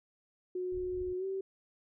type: tone with pitch glide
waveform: sine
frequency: 364.7 to 384.8 Hz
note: F#4 to G4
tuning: -25 to -32 cents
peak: -33 dBFS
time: 0.55-1.41 s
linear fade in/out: 5 ms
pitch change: +93 cents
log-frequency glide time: 1.17-1.25 s
type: low-pass noise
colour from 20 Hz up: pink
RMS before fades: -48 dBFS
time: 0.72-1.13 s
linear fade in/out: 5 ms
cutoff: 110 Hz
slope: 96 dB/octave
effects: none